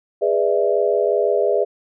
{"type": "chord", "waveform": "sine", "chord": "E dominant seventh", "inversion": "first", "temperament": "just", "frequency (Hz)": [412, 494.4, 593.3, 659.3], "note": ["G#4", "B4", "D5", "E5"], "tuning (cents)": [-14, 2, 18, 0], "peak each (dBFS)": [-19, -21, -21, -22], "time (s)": [0.21, 1.65], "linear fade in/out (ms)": 20, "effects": []}